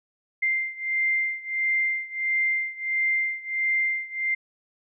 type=beating tone pair; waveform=sine; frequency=2093 / 2094.5 Hz; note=C7 / C7; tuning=0 / +1 cents; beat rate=1.5 Hz; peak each=-25 / -27 dBFS; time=0.42-4.35 s; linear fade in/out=10 ms; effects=none